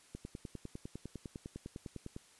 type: click train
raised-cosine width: 3 ms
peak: -30 dBFS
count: 21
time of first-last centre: 0.15-2.164 s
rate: 9.93 Hz
effects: white hiss -63 dBFS RMS until 2.39 s + resampled to 24000 Hz